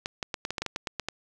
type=clicks; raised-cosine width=0.2 ms; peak=-13 dBFS; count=12; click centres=0.059 / 0.228 / 0.342 / 0.451 / 0.506 / 0.582 / 0.62 / 0.663 / 0.761 / 0.872 / 0.997 / 1.086 s; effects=none